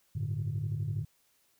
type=chord; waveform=sine; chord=G suspended second; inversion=none; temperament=equal; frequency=98 / 110 / 146.83 Hz; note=G2 / A2 / D3; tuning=0 / 0 / 0 cents; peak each=-35 / -33 / -34 dBFS; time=0.15-1.05 s; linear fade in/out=10 ms; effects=tanh soft clip ceiling -25 dBFS + white hiss -70 dBFS RMS until 1.59 s